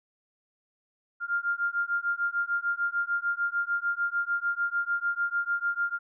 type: beating tone pair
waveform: sine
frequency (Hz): 1396.9 / 1403.6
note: F6 / F6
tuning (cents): 0 / +8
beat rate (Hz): 6.7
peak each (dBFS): -29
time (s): 1.2-5.99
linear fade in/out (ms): 50
effects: none